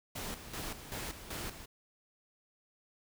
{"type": "noise with tremolo", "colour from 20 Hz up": "pink", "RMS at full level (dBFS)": -40, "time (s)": [0.15, 1.66], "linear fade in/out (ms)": 10, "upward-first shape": "square", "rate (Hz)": 2.6, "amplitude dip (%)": 65, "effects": []}